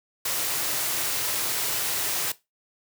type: band-stop noise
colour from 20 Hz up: white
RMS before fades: -27 dBFS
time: 0.25-2.32 s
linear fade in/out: 5 ms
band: 180 to 270 Hz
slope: 96 dB/octave
effects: noise-tail reverb RT60 0.2 s tail -17 dB re dry + high-pass 100 Hz 12 dB/octave